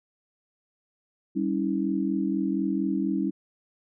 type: chord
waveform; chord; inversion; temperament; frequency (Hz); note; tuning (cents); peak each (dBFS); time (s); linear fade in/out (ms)
sine; C# diminished; second; equal with one note detuned; 196 / 277.2 / 321.4; G3 / C#4 / E4; 0 / 0 / -44; -28; 1.35-3.31; 20
effects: none